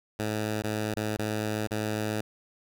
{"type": "tone with dropouts", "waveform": "10% pulse", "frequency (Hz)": 107.3, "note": "A2", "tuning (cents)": -43, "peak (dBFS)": -20, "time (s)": [0.19, 2.21], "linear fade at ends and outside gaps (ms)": 5, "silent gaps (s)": [[0.622, 0.637], [0.941, 0.965], [1.169, 1.188], [1.673, 1.709]], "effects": []}